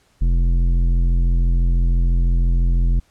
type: tone with tanh clipping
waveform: sine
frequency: 43 Hz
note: F1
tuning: 26 cents flat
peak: -15 dBFS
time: 0.21-3 s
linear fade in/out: 10 ms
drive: 11 dB
effects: pink hiss -59 dBFS RMS until 3.1 s + low-pass 10000 Hz 12 dB/octave